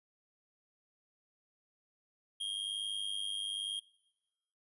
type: tone with amplitude modulation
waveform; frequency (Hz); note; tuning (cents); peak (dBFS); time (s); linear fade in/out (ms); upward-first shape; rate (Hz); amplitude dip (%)
square; 3236; G#7; -46; -33; 2.4-3.8; 10; sine; 101; 70
effects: noise-tail reverb RT60 1.0 s tail -22 dB re dry + resampled to 24000 Hz